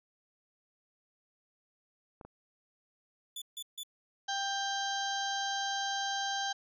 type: clicks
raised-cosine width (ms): 1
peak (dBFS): -34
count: 2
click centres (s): 2.212 / 2.25
type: tone bursts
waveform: sawtooth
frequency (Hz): 3475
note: A7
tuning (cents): -22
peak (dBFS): -36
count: 3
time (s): 3.36-3.834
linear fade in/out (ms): 5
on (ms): 58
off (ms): 150
type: harmonic tone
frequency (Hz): 790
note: G5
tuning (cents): +13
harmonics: 1 / 2 / 4 / 5 / 6 / 7 / 8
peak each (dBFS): -35 / -38 / -39 / -42 / -46 / -48 / -43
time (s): 4.28-6.53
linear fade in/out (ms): 10
effects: none